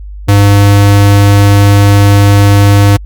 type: tone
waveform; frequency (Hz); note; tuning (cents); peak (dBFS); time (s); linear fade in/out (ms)
square; 101; G#2; -48; -3; 0.28-2.97; 10
effects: added 50 Hz sine -22 dBFS peak until 3.05 s + Opus 48 kbps